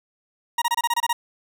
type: tone bursts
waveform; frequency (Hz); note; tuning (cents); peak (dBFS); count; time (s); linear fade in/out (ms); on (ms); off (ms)
40% pulse; 944; A#5; +22; -18; 9; 0.58-1.13; 5; 38; 26
effects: none